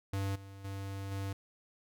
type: tone with level steps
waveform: square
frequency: 98 Hz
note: G2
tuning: in tune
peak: -33 / -48 / -39 / -36 dBFS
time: 0.13-1.33 s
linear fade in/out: 5 ms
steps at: 0.35 / 0.64 / 1.11 s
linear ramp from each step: 10 ms
effects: none